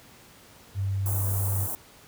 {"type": "tone", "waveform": "sine", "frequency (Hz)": 97.8, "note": "G2", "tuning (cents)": -4, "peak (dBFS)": -24, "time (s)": [0.74, 1.68], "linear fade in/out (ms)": 50}
{"type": "band-stop noise", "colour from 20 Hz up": "white", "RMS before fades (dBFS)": -32, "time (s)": [1.06, 1.75], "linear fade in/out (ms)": 0, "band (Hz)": [1100, 8800], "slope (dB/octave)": 24}
{"effects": ["pink hiss -52 dBFS RMS until 2.07 s", "high-pass 60 Hz 12 dB/octave"]}